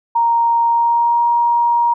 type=tone with pitch glide; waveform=sine; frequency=932.3 to 944.8 Hz; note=A#5 to A#5; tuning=0 to +23 cents; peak=-11 dBFS; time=0.15-1.94 s; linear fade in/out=10 ms; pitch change=+23 cents; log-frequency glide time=0.67-1.25 s; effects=none